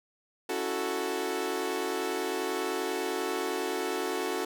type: chord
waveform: sawtooth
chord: F# minor seventh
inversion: second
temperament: equal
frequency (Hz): 277.2 / 329.6 / 370 / 440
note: C#4 / E4 / F#4 / A4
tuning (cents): 0 / 0 / 0 / 0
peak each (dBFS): -35 / -34 / -29 / -30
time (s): 0.49-4.45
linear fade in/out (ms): 5
effects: none